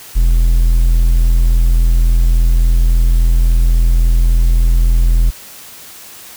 triangle tone, 41.79 Hz, E1, 24 cents sharp, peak -5 dBFS, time 0.15-5.31 s, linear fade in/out 20 ms, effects white hiss -35 dBFS RMS until 6.36 s

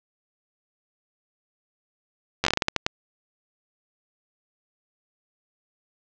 slowing click train, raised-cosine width 0.2 ms, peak -3 dBFS, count 11, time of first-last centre 2.44-2.865 s, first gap 11 ms, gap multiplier 1.28, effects low-pass 6000 Hz 12 dB/octave

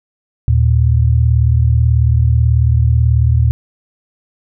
sine tone pair together, 78 / 116.3 Hz, D#2 / A#2, +5 / -4 cents, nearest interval perfect fifth, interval 691 cents, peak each -11 dBFS, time 0.48-3.51 s, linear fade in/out 0 ms, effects none

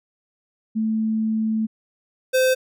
sine / square tone pair in turn, 219.8 / 516.5 Hz, A3 / C5, -2 / -22 cents, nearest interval octave + minor third, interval 1480 cents, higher second, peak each -19 / -16 dBFS, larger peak second, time 0.75-1.67 / 2.33-2.55 s, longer first, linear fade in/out 20 ms, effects none

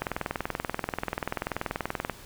click train, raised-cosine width 0.5 ms, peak -13 dBFS, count 44, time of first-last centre 0.02-2.097 s, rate 20.7 Hz, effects pink hiss -48 dBFS RMS until 2.25 s

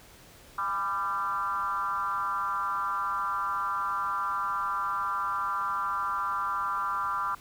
sine tone with frequency modulation, 1186 Hz, D6, 17 cents sharp, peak -27 dBFS, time 0.58-7.35 s, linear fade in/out 5 ms, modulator 186 Hz, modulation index 1.2, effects pink hiss -53 dBFS RMS until 7.4 s

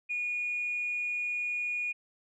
sine tone with amplitude modulation, 2447 Hz, D#7, 29 cents flat, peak -28 dBFS, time 0.09-1.93 s, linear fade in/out 20 ms, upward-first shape sine, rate 263 Hz, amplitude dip 25%, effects tanh soft clip ceiling -24 dBFS

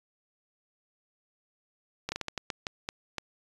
slowing click train, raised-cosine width 0.2 ms, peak -15 dBFS, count 10, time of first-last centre 2.09-3.183 s, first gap 30 ms, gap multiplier 1.33, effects resampled to 24000 Hz

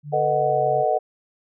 sine tone with pitch glide, 147.2 to 138.14 Hz, D3 to C#3, +4 to -6 cents, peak -31 dBFS, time 0.03-0.85 s, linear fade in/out 50 ms, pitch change -110 cents, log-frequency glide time 0.28-0.57 s
sine chord, B dominant seventh, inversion third, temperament just, 444.5 / 493.9 / 617.4 / 740.8 Hz, A4 / B4 / D#5 / F#5, +18 / 0 / -14 / +2 cents, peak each -25 / -27 / -22 / -21 dBFS, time 0.12-0.99 s, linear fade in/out 20 ms
effects none

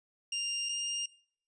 25% pulse tone pair in turn, 2798 / 2814 Hz, F7 / F7, +3 / +12 cents, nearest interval unison, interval 9 cents, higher second, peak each -28 dBFS, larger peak neither, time 0.32-0.69 / 0.69-1.06 s, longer neither, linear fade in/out 5 ms, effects noise-tail reverb RT60 0.5 s tail -21 dB re dry + resampled to 22050 Hz

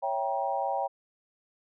sine chord, C# diminished seventh, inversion none, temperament equal with one note detuned, 554.4 / 659.3 / 784 / 948.6 Hz, C#5 / E5 / G5 / Bb5, 0 / 0 / 0 / +30 cents, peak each -33 / -35 / -30 / -34 dBFS, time 0.02-0.88 s, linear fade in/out 20 ms, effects none

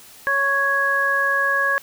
harmonic tone, 554.4 Hz, C#5, in tune, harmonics 1 / 2 / 3, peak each -27 / -23 / -18 dBFS, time 0.27-1.78 s, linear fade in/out 0 ms, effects white hiss -45 dBFS RMS until 1.82 s

